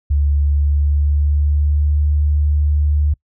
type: tone with pitch glide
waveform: sine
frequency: 72 to 73.94 Hz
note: D2 to D2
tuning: -34 to +12 cents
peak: -12 dBFS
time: 0.1-3.14 s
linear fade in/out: 10 ms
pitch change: +46 cents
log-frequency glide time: 0.37-2 s
effects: noise-tail reverb RT60 0.1 s tail -25 dB re dry